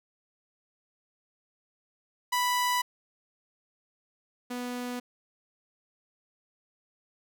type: tone pair in turn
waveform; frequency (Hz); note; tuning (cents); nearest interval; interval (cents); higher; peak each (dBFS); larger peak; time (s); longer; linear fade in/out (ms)
sawtooth; 987.8 / 246.2; B5 / B3; 0 / -5; 2 octaves; 2405; first; -21 / -29; first; 2.32-2.82 / 4.5-5; neither; 10
effects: none